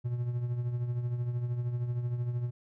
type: tone with tremolo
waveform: triangle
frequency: 121.2 Hz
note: B2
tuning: 32 cents flat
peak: -25 dBFS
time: 0.04-2.51 s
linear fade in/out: 20 ms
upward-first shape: triangle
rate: 13 Hz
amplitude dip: 60%
effects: none